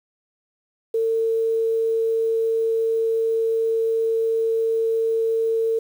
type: tone with quantisation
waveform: sine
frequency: 451.4 Hz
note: A4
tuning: 44 cents sharp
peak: -18 dBFS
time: 0.94-5.79 s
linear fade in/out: 5 ms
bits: 8
effects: none